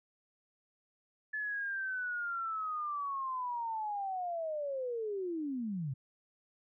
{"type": "linear sweep", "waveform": "sine", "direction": "down", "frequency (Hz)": [1731, 124], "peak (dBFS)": -34, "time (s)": [1.33, 5.94], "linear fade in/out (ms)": 10, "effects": []}